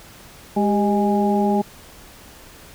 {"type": "harmonic tone with a mistuned harmonic", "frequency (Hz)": 206.2, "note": "G#3", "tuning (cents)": -12, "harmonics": [1, 2, 3, 4], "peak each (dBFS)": [-18, -22, -27, -22], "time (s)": [0.56, 1.62], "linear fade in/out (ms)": 10, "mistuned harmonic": 2, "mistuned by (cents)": -70, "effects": ["pink hiss -44 dBFS RMS until 2.74 s"]}